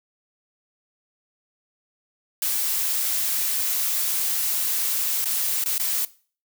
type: noise with dropouts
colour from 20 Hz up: blue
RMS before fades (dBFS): -24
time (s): 2.42-6.05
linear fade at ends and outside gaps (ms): 2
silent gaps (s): 5.244-5.256 / 5.64-5.659 / 5.781-5.797
effects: noise-tail reverb RT60 0.4 s tail -19 dB re dry